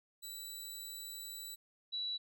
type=tone pair in turn; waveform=15% pulse / sine; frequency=3951 / 3931 Hz; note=B7 / B7; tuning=0 / -9 cents; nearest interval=unison; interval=9 cents; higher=first; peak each=-37 / -36 dBFS; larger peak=second; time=0.22-1.56 / 1.92-2.18 s; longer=first; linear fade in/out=20 ms; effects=none